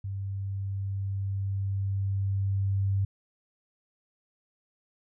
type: tone with level ramp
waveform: sine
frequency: 98 Hz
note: G2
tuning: in tune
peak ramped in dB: -31 to -23 dBFS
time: 0.04-3.05 s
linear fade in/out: 5 ms
effects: none